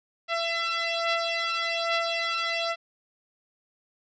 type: beating tone pair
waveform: 10% pulse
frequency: 671 / 672.2 Hz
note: E5 / E5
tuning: +31 / +34 cents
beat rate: 1.2 Hz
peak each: -19 / -21 dBFS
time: 0.28-2.76 s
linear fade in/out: 50 ms
effects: resampled to 16000 Hz